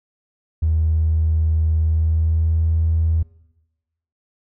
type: tone with pitch glide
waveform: triangle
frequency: 79.4 to 80.93 Hz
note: D#2 to E2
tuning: +36 to -31 cents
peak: -11 dBFS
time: 0.62-3.23 s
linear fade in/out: 10 ms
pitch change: +33 cents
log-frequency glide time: 1.83-2.65 s
effects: noise-tail reverb RT60 1.0 s tail -25 dB re dry + tanh soft clip ceiling -12 dBFS